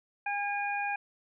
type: harmonic tone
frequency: 813 Hz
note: G#5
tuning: 37 cents flat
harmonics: 1 / 2 / 3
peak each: -32 / -36 / -35 dBFS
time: 0.26-0.96 s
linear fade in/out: 5 ms
effects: none